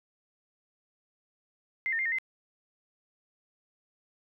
sine tone with pitch steps, 2085 / 1824 / 2105 / 1843 / 2068 Hz, C7 / A#6 / C7 / A#6 / C7, -7 / -38 / +10 / -20 / -21 cents, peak -27 dBFS, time 1.86-2.185 s, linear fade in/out 0 ms, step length 65 ms, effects none

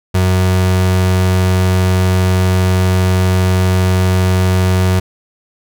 35% pulse tone, 92.5 Hz, F#2, in tune, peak -8 dBFS, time 0.14-5 s, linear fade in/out 10 ms, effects none

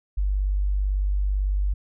sine tone, 49 Hz, G1, in tune, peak -20 dBFS, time 0.17-1.74 s, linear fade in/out 10 ms, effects none

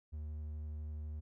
triangle tone, 76 Hz, D#2, 40 cents flat, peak -38 dBFS, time 0.12-1.21 s, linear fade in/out 20 ms, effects none

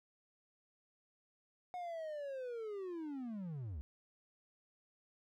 triangle linear sweep, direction down, 730 to 64.1 Hz, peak -39 dBFS, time 1.74-3.81 s, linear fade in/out 0 ms, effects none

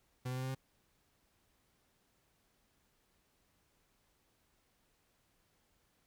40% pulse tone with pitch steps, 126.3 / 127.77 / 129.25 / 130.75 / 132.27 Hz, B2 / C3 / C3 / C3 / C3, +39 / -41 / -21 / -1 / +19 cents, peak -36 dBFS, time 0.25-0.55 s, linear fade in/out 10 ms, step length 60 ms, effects pink hiss -75 dBFS RMS until 6.06 s

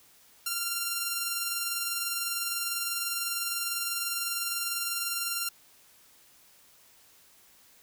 5% pulse tone with tremolo, 1383 Hz, F6, 17 cents flat, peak -16 dBFS, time 0.46-5.49 s, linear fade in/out 5 ms, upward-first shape triangle, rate 20 Hz, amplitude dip 40%, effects white hiss -59 dBFS RMS until 7.82 s

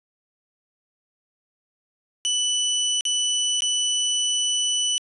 25% pulse tone with dropouts, 2979 Hz, F#7, 11 cents sharp, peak -17 dBFS, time 2.25-4.98 s, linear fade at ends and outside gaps 0 ms, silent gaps 3.009-3.053 / 3.606-3.621 s, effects resampled to 24000 Hz

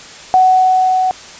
sine tone with level ramp, 746 Hz, F#5, 14 cents sharp, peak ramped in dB -5 to -11 dBFS, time 0.34-1.11 s, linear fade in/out 0 ms, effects white hiss -34 dBFS RMS until 1.39 s + resampled to 16000 Hz

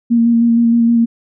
sine tone with vibrato, 233.1 Hz, A#3, in tune, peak -8 dBFS, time 0.1-1.06 s, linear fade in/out 20 ms, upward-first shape square, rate 6.4 Hz, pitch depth 15 cents each way, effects none

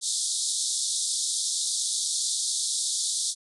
white band-pass noise, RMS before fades -28 dBFS, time 0.01-3.35 s, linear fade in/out 50 ms, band 3500 to 9900 Hz, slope 96 dB/octave, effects none

